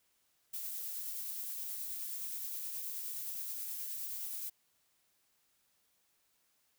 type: noise with tremolo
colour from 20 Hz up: violet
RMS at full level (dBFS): -40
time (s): 0.53-4.5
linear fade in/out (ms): 10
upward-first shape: triangle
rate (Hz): 9.5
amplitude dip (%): 25
effects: white hiss -75 dBFS RMS until 6.78 s